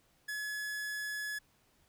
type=tone; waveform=45% pulse; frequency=1700 Hz; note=G#6; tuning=40 cents sharp; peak=-36 dBFS; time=0.28-1.39 s; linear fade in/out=10 ms; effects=pink hiss -70 dBFS RMS until 1.88 s